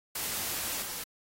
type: noise with level steps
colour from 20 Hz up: white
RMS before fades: -34 / -38 dBFS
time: 0.15-1.04 s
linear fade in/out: 5 ms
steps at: 0.82 s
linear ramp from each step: 5 ms
effects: AAC 48 kbps